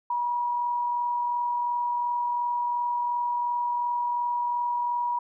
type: tone with amplitude modulation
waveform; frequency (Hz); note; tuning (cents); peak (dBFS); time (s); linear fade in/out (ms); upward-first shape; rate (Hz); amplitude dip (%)
sine; 964; B5; -42; -23; 0.1-5.19; 5; sine; 42.8; 25
effects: none